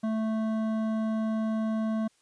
sine tone with hard clipping, 220 Hz, A3, in tune, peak -28 dBFS, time 0.03-2.08 s, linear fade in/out 10 ms, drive 11 dB, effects white hiss -67 dBFS RMS until 2.21 s + resampled to 22050 Hz

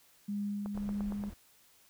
sine tone with tremolo, 203.9 Hz, G#3, 32 cents flat, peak -32 dBFS, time 0.28-1.3 s, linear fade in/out 10 ms, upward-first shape sine, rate 1.8 Hz, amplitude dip 30%
click train, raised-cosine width 1 ms, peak -29 dBFS, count 6, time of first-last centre 0.66-1.238 s, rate 8.65 Hz
brown noise, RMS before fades -47 dBFS, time 0.74-1.34 s, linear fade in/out 5 ms
effects white hiss -64 dBFS RMS until 1.89 s

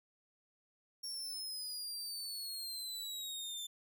sawtooth exponential sweep, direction down, 5530 to 3531 Hz, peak -38 dBFS, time 1.03-3.67 s, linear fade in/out 10 ms, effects none

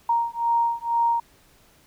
sine beating tone pair, 932.3 / 934.4 Hz, A#5 / A#5, 0 / +4 cents, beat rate 2.1 Hz, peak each -23 dBFS, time 0.09-1.2 s, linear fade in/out 5 ms, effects pink hiss -57 dBFS RMS until 1.86 s

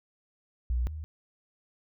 sine tone pair in turn, 60.8 / 77.31 Hz, B1 / D#2, -26 / -11 cents, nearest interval major third, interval 415 cents, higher second, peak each -25 / -35 dBFS, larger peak first, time 0.7-0.87 / 0.87-1.04 s, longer neither, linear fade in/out 0 ms, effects none

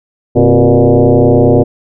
sine tone with frequency modulation, 106.2 Hz, G#2, 39 cents sharp, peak -4 dBFS, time 0.35-1.64 s, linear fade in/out 20 ms, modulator 122 Hz, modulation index 4.2, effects none

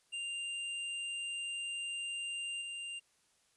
square tone with level steps, 2791 Hz, F7, 2 cents flat, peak -38 / -41 dBFS, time 0.12-3 s, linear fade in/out 20 ms, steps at 2.61 s, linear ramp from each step 10 ms, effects white hiss -72 dBFS RMS until 3.56 s + resampled to 24000 Hz

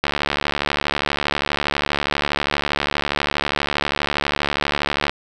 click train, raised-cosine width 0.3 ms, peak -3 dBFS, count 367, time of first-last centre 0.04-5.095 s, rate 72.4 Hz, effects none

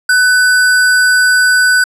sine tone with sample-and-hold, 1500 Hz, F#6, 23 cents sharp, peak -6 dBFS, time 0.09-1.84 s, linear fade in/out 5 ms, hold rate 6300 Hz, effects low-pass 12000 Hz 12 dB/octave

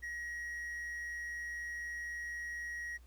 triangle tone with amplitude modulation, 1900 Hz, A#6, 33 cents sharp, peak -36 dBFS, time 0.02-2.98 s, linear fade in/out 20 ms, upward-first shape sine, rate 164 Hz, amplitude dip 30%, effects added 60 Hz sine -55 dBFS peak until 3.06 s + pink hiss -69 dBFS RMS until 3.06 s

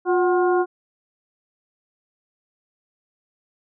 harmonic tone with a mistuned harmonic, 355.7 Hz, F4, 32 cents sharp, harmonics 1 / 2 / 3 / 4, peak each -17 / -23 / -27 / -29 dBFS, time 0.05-0.66 s, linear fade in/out 50 ms, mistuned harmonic 2, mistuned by +77 cents, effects none

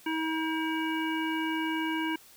harmonic tone with a mistuned harmonic, 319.2 Hz, D#4, 44 cents sharp, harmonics 1 / 3 / 5 / 7 / 9, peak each -30 / -35 / -37 / -38 / -40 dBFS, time 0.06-2.16 s, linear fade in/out 5 ms, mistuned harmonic 7, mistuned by +37 cents, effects white hiss -55 dBFS RMS until 2.36 s

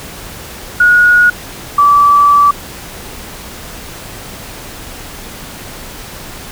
sine tone pair in turn, 1450 / 1156.2 Hz, F#6 / D6, -35 / -27 cents, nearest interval major third, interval 392 cents, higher first, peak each -4 dBFS, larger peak neither, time 0.8-1.3 / 1.78-2.51 s, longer second, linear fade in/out 5 ms, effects pink hiss -29 dBFS RMS until 6.51 s

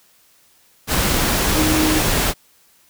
sine tone in noise, 311.1 Hz, D#4, in tune, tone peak -17 dBFS, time 1.54-2.02 s, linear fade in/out 50 ms, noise pink, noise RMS -18 dBFS, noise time 0.87-2.34 s, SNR -2 dB, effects white hiss -55 dBFS RMS until 2.89 s

